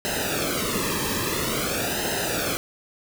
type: noise with flanger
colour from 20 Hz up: pink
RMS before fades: -26 dBFS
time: 0.05-2.57 s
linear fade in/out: 0 ms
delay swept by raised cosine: 0.87 to 1.41 ms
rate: 0.49 Hz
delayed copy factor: -0.85
effects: none